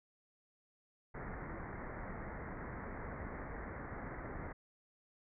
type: low-pass noise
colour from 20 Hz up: pink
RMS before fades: -45 dBFS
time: 1.14-4.53 s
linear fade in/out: 10 ms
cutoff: 2100 Hz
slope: 96 dB/octave
effects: none